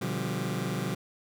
sawtooth chord, G dominant seventh, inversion first, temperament just, 122.5 / 147 / 176.4 / 196 Hz, B2 / D3 / F3 / G3, -14 / +2 / +18 / 0 cents, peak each -31 dBFS, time 0.01-0.95 s, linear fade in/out 10 ms, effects none

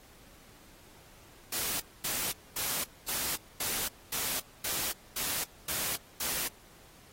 white noise bursts, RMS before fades -33 dBFS, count 10, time 1.52-6.48 s, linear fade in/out 5 ms, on 280 ms, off 240 ms, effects pink hiss -57 dBFS RMS until 7.12 s + AAC 48 kbps

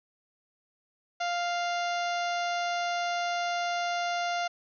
harmonic tone with a mistuned harmonic, 698.5 Hz, F5, in tune, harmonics 1 / 2 / 3 / 4 / 5 / 6 / 7 / 8 / 9, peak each -29 / -35 / -39 / -41 / -43 / -45 / -46 / -47 / -48 dBFS, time 1.2-4.48 s, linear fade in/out 10 ms, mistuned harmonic 7, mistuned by -17 cents, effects none

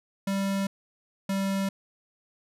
square tone pair in turn, 196 / 194.93 Hz, G3 / G3, 0 / -9 cents, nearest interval unison, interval 9 cents, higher first, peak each -26 dBFS, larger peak neither, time 0.27-0.67 / 1.29-1.69 s, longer neither, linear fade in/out 5 ms, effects resampled to 32000 Hz

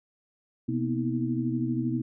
sine tone cluster, 127.1 / 237.9 / 250.5 / 320.4 Hz, C3 / A#3 / B3 / E4, -50 / +35 / +25 / -49 cents, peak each -31 dBFS, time 0.68-2.02 s, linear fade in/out 10 ms, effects none

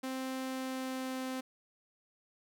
sawtooth tone with pitch glide, 261.6 to 259.6 Hz, C4 to C4, 0 to -13 cents, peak -32 dBFS, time 0.03-1.41 s, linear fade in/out 10 ms, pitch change -13 cents, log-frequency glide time 0.4-1.25 s, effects none

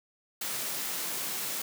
white high-pass noise, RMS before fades -34 dBFS, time 0.41-1.62 s, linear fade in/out 5 ms, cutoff 130 Hz, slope 96 dB/octave, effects none

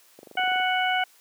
click train, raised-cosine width 2 ms, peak -26 dBFS, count 11, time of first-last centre 0.19-0.6 s, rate 24.4 Hz
harmonic tone, 740 Hz, F#5, in tune, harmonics 1 / 2 / 3 / 4, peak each -24 / -27 / -29 / -30 dBFS, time 0.37-1.04 s, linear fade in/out 5 ms
effects white hiss -57 dBFS RMS until 1.2 s + high-pass 400 Hz 12 dB/octave

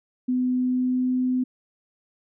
sine tone with pitch glide, 252.1 to 253.9 Hz, B3 to B3, +36 to +48 cents, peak -20 dBFS, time 0.28-1.44 s, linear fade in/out 10 ms, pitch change +12 cents, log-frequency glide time 0.56-1.13 s, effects none

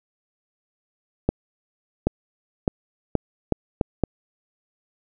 accelerating click train, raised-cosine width 2 ms, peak -5 dBFS, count 7, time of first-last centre 1.29-4.037 s, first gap 780 ms, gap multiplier 0.78, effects none

